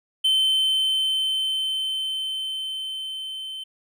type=tone with level ramp; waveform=triangle; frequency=3081 Hz; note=G7; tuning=31 cents flat; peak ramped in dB=-15 to -30 dBFS; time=0.24-3.64 s; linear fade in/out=10 ms; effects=none